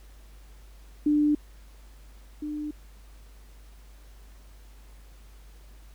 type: tone pair in turn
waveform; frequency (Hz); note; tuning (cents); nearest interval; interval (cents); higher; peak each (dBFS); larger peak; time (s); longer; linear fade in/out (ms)
sine; 297.1 / 299.7; D4 / D4; +20 / +35; unison; 15; second; -19 / -30; first; 1.06-1.35 / 2.42-2.71; neither; 5
effects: added 50 Hz sine -47 dBFS peak until 5.94 s + pink hiss -59 dBFS RMS until 5.94 s